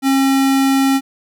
square tone, 270 Hz, C#4, 45 cents flat, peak -12 dBFS, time 0.02-1.01 s, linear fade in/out 50 ms, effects none

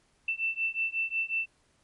sine beating tone pair, 2668 / 2673.5 Hz, E7 / E7, +20 / +24 cents, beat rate 5.5 Hz, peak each -31 dBFS, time 0.28-1.46 s, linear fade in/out 5 ms, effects pink hiss -68 dBFS RMS until 1.83 s + MP3 48 kbps

